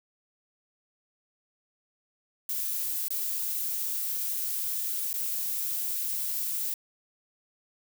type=noise with dropouts; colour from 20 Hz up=violet; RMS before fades=-31 dBFS; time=2.49-6.74 s; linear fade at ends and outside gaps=2 ms; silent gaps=3.083-3.105 / 5.131-5.139 s; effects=none